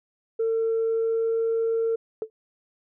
sine tone with pitch glide, 451.5 to 454.4 Hz, A4 to A#4, +45 to -44 cents, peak -20 dBFS, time 0.39-1.96 s, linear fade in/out 10 ms, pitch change +11 cents, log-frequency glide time 0.81-1.4 s
sine tone with exponential decay, 440 Hz, A4, in tune, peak -21 dBFS, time 2.22-2.3 s, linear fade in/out 1 ms, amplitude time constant 16 ms
effects tanh soft clip ceiling -18 dBFS

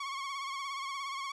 sawtooth tone with vibrato, 1100 Hz, C#6, 14 cents flat, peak -32 dBFS, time 0-1.32 s, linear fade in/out 5 ms, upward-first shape sine, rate 17 Hz, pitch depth 54 cents each way, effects low-pass 6000 Hz 12 dB/octave

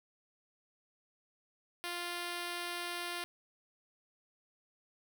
5% pulse tone, 349.2 Hz, F4, in tune, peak -26 dBFS, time 1.84-3.24 s, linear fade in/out 0 ms, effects none

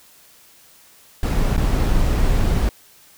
brown noise with dropouts, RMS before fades -17 dBFS, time 1.23-2.69 s, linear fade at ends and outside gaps 1 ms, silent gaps 1.566-1.578 s, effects white hiss -50 dBFS RMS until 3.17 s

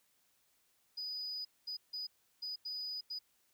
sine tone bursts at uneven times, 4962 Hz, D#8, 6 cents flat, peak -37 dBFS, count 6, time 0.97-1.45 / 1.67-1.77 / 1.93-2.07 / 2.42-2.56 / 2.65-3.01 / 3.1-3.19 s, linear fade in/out 10 ms, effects tanh soft clip ceiling -36 dBFS + white hiss -74 dBFS RMS until 3.53 s

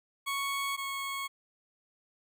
20% pulse tone pair in turn, 1108.7 / 1099.1 Hz, C#6 / C#6, 0 / -15 cents, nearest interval unison, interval 15 cents, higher first, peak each -26 / -29 dBFS, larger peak first, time 0.26-0.77 / 0.77-1.28 s, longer neither, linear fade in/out 20 ms, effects none

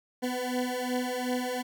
20% pulse beating tone pair, 248.4 / 251.1 Hz, B3 / B3, +10 / +29 cents, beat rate 2.7 Hz, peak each -28 / -26 dBFS, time 0.22-1.63 s, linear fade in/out 20 ms, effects none

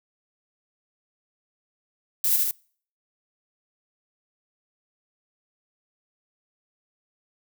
violet noise with echo, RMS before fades -22 dBFS, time 2.24-2.36 s, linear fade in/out 2 ms, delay 75 ms, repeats 2, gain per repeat -2 dB, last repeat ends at 2.51 s, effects noise-tail reverb RT60 0.5 s tail -26 dB re dry

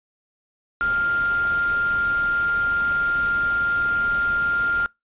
sine tone in noise, 1400 Hz, F6, 4 cents sharp, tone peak -19 dBFS, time 0.81-4.86 s, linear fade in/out 0 ms, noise pink, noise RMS -36 dBFS, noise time 0.81-4.86 s, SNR +14 dB, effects noise-tail reverb RT60 0.2 s tail -25 dB re dry + resampled to 8000 Hz

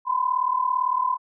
sine tone pair together, 994.2 / 1032 Hz, B5 / C6, +11 / -24 cents, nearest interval minor second, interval 65 cents, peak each -23 dBFS, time 0.05-1.18 s, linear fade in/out 50 ms, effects none

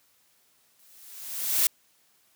blue noise with exponential growth, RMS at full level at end -20 dBFS, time 0.79-1.67 s, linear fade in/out 2 ms, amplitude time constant 190 ms, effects white hiss -65 dBFS RMS until 2.35 s + high-pass 80 Hz 12 dB/octave

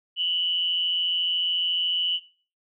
sine tone with amplitude modulation, 2960 Hz, F#7, in tune, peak -19 dBFS, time 0.16-2.2 s, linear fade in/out 50 ms, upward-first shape sine, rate 174 Hz, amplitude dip 60%, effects noise-tail reverb RT60 0.4 s tail -18 dB re dry

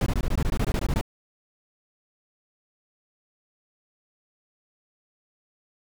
brown noise bursts, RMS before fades -23 dBFS, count 14, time 0.01-1.012 s, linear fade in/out 2 ms, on 53 ms, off 20 ms, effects none

